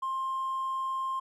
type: tone with hard clipping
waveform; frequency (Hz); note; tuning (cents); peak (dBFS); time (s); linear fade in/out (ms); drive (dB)
triangle; 1058; C6; +19; -29; 0.02-1.2; 10; 2
effects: none